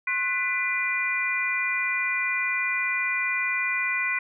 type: tone cluster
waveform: sine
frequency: 1065 / 1482 / 2000 / 2401 Hz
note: C6 / F#6 / B6 / D7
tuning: +30 / +2 / +21 / +38 cents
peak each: -34 / -32 / -26 / -28 dBFS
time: 0.07-4.19 s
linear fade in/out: 5 ms
effects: none